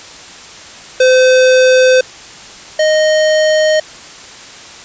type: tone pair in turn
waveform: square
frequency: 513 / 620.4 Hz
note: C5 / D#5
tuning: -34 / -5 cents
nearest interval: minor third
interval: 329 cents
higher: second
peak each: -6 / -9 dBFS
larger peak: first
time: 1-2.01 / 2.79-3.8 s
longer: neither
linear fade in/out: 5 ms
effects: white hiss -33 dBFS RMS until 4.84 s + resampled to 16000 Hz